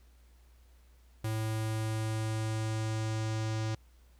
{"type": "tone with low-pass filter sweep", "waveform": "square", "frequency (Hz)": 110, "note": "A2", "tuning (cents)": 0, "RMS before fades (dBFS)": -33, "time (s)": [1.24, 3.75], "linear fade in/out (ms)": 5, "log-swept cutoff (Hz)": [12000, 6200], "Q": 1.6, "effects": ["added 60 Hz sine -57 dBFS peak until 4.19 s", "pink hiss -69 dBFS RMS until 4.19 s"]}